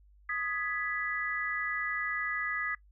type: chord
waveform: sine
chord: G# minor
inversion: second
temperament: equal with one note detuned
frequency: 1244.5 / 1674.7 / 1975.5 Hz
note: D#6 / G#6 / B6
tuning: 0 / +14 / 0 cents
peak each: -37 / -35 / -34 dBFS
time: 0.29-2.75 s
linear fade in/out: 5 ms
effects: noise-tail reverb RT60 0.1 s tail -21 dB re dry + added 50 Hz sine -57 dBFS peak until 2.91 s